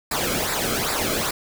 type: noise with flanger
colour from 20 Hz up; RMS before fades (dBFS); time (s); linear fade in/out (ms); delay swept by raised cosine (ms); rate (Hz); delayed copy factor
pink; -24; 0.11-1.31; 5; 0.32 to 1.12; 2.5; -0.7
effects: none